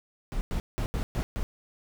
brown noise bursts at uneven times, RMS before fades -29 dBFS, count 6, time 0.32-0.41 / 0.51-0.6 / 0.78-0.86 / 0.94-1.03 / 1.15-1.23 / 1.36-1.43 s, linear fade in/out 0 ms, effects none

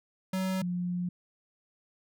square / sine tone pair in turn, 188.2 / 177.64 Hz, F#3 / F3, +30 / +30 cents, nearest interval minor second, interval 100 cents, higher first, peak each -29 / -29 dBFS, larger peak neither, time 0.33-0.62 / 0.62-1.09 s, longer second, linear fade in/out 5 ms, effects none

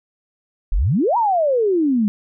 sine exponential two-way sweep, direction up then down, 32.7 to 980 to 200.2 Hz, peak -14 dBFS, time 0.72-2.08 s, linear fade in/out 0 ms, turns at 1.17 s, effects none

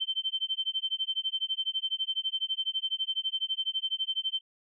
sine tone with tremolo, 3100 Hz, G7, 20 cents flat, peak -25 dBFS, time 0-4.41 s, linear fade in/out 20 ms, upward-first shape sine, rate 12 Hz, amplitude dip 100%, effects none

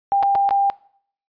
sine tone with dropouts, 796 Hz, G5, 26 cents sharp, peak -14 dBFS, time 0.12-0.7 s, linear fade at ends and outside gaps 0 ms, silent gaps 0.227-0.232 / 0.351-0.355 / 0.491-0.508 s, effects noise-tail reverb RT60 0.6 s tail -21 dB re dry + resampled to 11025 Hz

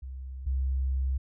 sine tone pair in turn, 65.41 / 65.98 Hz, C2 / C2, 0 / +15 cents, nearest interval unison, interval 15 cents, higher second, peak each -36 / -25 dBFS, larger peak second, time 0.02-0.46 / 0.46-1.18 s, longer second, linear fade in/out 10 ms, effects none

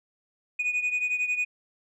sine beating tone pair, 2472 / 2483 Hz, D#7 / D#7, -12 / -4 cents, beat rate 11 Hz, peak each -24 / -28 dBFS, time 0.59-1.45 s, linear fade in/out 10 ms, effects tanh soft clip ceiling -22 dBFS

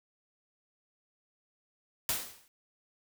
white noise with exponential decay, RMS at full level -28 dBFS, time 2.09-2.48 s, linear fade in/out 1 ms, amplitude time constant 84 ms, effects none

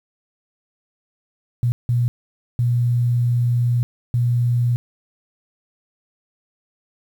sine tone bursts at uneven times, 120.7 Hz, B2, 39 cents flat, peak -15 dBFS, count 4, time 1.63-1.72 / 1.89-2.08 / 2.59-3.83 / 4.14-4.76 s, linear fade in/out 0 ms, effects 8-bit

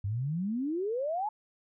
sine exponential sweep, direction up, 94.4 to 880 Hz, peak -29 dBFS, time 0.04-1.29 s, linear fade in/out 5 ms, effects none

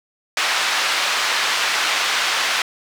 pink band-pass noise, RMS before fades -20 dBFS, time 0.37-2.62 s, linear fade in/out 2 ms, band 1200 to 4800 Hz, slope 12 dB/octave, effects none

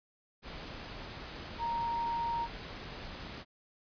sine tone in noise, 932 Hz, A#5, 1 cent flat, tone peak -31 dBFS, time 1.58-2.48 s, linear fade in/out 50 ms, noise pink, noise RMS -44 dBFS, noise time 0.42-3.45 s, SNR +10 dB, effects resampled to 11025 Hz

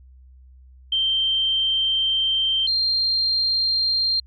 sine tone pair in turn, 3136 / 4186 Hz, G7 / C8, 0 / 0 cents, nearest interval perfect fourth, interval 500 cents, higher second, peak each -18 dBFS, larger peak neither, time 0.92-2.67 / 2.67-4.2 s, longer first, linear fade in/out 5 ms, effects added 64 Hz sine -45 dBFS peak until 4.26 s

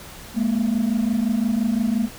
sine tone pair together, 212 / 237.8 Hz, G#3 / A#3, +36 / +35 cents, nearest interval major second, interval 199 cents, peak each -19 dBFS, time 0.34-2.09 s, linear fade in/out 50 ms, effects tanh soft clip ceiling -15 dBFS + pink hiss -40 dBFS RMS until 2.18 s

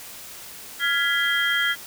sine tone cluster, 1396 / 1672 / 1990 / 3212 Hz, F6 / G#6 / B6 / G7, -1 / +11 / +13 / +41 cents, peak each -25 dBFS, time 0.79-1.76 s, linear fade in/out 50 ms, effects white hiss -40 dBFS RMS until 1.86 s

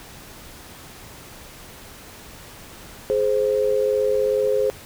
sine tone pair together, 420.5 / 522.9 Hz, G#4 / C5, +22 / -1 cents, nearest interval major third, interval 377 cents, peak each -20 dBFS, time 3.1-4.7 s, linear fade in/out 0 ms, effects pink hiss -42 dBFS RMS until 4.85 s

